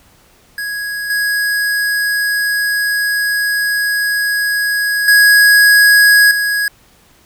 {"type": "tone with level steps", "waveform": "square", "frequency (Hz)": 1661.2, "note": "G#6", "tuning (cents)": 0, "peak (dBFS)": [-20, -14, -6, -14], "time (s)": [0.58, 6.68], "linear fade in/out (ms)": 2, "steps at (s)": [1.1, 5.08, 6.31], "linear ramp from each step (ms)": 2, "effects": ["pink hiss -49 dBFS RMS until 7.25 s"]}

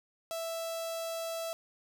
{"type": "tone with notch filter", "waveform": "sawtooth", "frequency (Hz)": 660, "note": "E5", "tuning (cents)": 2, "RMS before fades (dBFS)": -37, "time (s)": [0.31, 1.53], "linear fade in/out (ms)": 0, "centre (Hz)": 1800, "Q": 1.1, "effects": []}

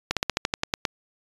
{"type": "slowing click train", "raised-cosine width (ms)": 0.2, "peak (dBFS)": -5, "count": 10, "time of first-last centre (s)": [0.11, 0.852], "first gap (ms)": 57, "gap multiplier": 1.09, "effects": ["resampled to 24000 Hz"]}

